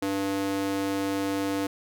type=tone with high-pass filter; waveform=square; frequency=98 Hz; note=G2; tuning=in tune; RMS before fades=-28 dBFS; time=0.02-1.67 s; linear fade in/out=5 ms; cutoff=320 Hz; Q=2; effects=none